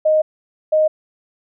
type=tone pair in turn; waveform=sine; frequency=621 / 621 Hz; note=D#5 / D#5; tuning=-3 / -3 cents; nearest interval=unison; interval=0 cents; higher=neither; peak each=-11 dBFS; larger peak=neither; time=0.05-0.22 / 0.72-0.88 s; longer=first; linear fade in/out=10 ms; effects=none